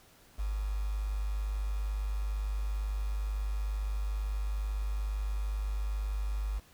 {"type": "tone with quantisation", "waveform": "sine", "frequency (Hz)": 51.1, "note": "G#1", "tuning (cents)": -27, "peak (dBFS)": -30, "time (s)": [0.38, 6.6], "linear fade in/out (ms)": 20, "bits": 8, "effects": ["pink hiss -60 dBFS RMS until 6.73 s"]}